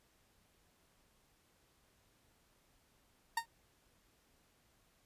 30% pulse tone with exponential decay, 921 Hz, A#5, 21 cents flat, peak -27 dBFS, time 3.37-3.46 s, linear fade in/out 5 ms, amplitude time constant 19 ms, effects pink hiss -72 dBFS RMS until 5.05 s + resampled to 32000 Hz

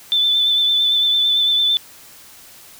sine tone with vibrato, 3520 Hz, A7, in tune, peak -13 dBFS, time 0.12-1.77 s, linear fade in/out 0 ms, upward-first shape sine, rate 8.9 Hz, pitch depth 24 cents each way, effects white hiss -43 dBFS RMS until 2.79 s

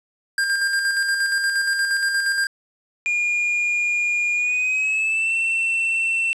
square tone with tremolo, 1600 Hz, G6, 35 cents sharp, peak -18 dBFS, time 0.38-2.47 s, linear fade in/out 2 ms, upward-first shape square, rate 8.5 Hz, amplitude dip 35%
triangle tone with pitch glide, 2425 to 2691 Hz, D#7 to E7, -45 to +35 cents, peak -17 dBFS, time 3.06-6.33 s, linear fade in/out 0 ms, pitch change +180 cents, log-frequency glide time 4.34-5.34 s
effects resampled to 24000 Hz + 8-bit

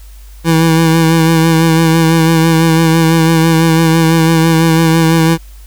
25% pulse tone with vibrato, 163 Hz, E3, 19 cents flat, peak -3 dBFS, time 0.44-5.38 s, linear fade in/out 50 ms, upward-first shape sine, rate 6 Hz, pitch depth 29 cents each way, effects added 50 Hz sine -31 dBFS peak until 5.66 s + white hiss -45 dBFS RMS until 5.66 s

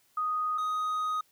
sine / triangle tone pair in turn, 1244.5 / 1249.9 Hz, D#6 / D#6, 0 / +7 cents, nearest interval unison, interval 7 cents, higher second, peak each -27 / -26 dBFS, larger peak second, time 0.17-0.58 / 0.58-1.21 s, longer second, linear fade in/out 5 ms, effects white hiss -67 dBFS RMS until 1.31 s

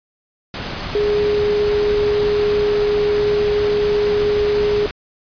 sine tone in noise, 415.3 Hz, G#4, in tune, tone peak -14 dBFS, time 0.95-4.86 s, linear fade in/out 2 ms, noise pink, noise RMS -26 dBFS, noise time 0.54-4.91 s, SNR +9 dB, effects resampled to 11025 Hz

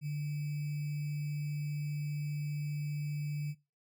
sine tone with sample-and-hold, 147.5 Hz, D3, 8 cents sharp, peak -33 dBFS, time 0.01-3.55 s, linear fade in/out 50 ms, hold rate 2450 Hz, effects noise-tail reverb RT60 0.3 s tail -22 dB re dry

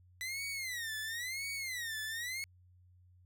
sawtooth tone with vibrato, 1975.5 Hz, B6, in tune, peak -34 dBFS, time 0.21-2.44 s, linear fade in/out 0 ms, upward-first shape sine, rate 0.97 Hz, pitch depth 220 cents each way, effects added 90 Hz sine -60 dBFS peak until 3.25 s

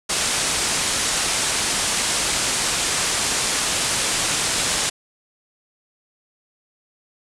white low-pass noise, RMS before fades -22 dBFS, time 0.09-4.9 s, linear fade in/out 10 ms, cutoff 9700 Hz, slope 48 dB/octave, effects none

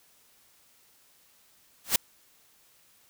white noise with exponential growth, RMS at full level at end -17 dBFS, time 1.84-1.96 s, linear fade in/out 5 ms, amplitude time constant 25 ms, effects white hiss -62 dBFS RMS until 3.09 s

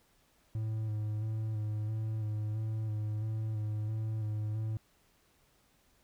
triangle tone with vibrato, 108.2 Hz, A2, 29 cents flat, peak -30 dBFS, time 0.55-4.77 s, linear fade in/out 0 ms, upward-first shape square, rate 1.5 Hz, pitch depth 24 cents each way, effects pink hiss -69 dBFS RMS until 6.03 s

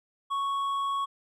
triangle tone with hard clipping, 1108.7 Hz, C#6, in tune, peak -28 dBFS, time 0.3-1.06 s, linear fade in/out 20 ms, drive 8 dB, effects none

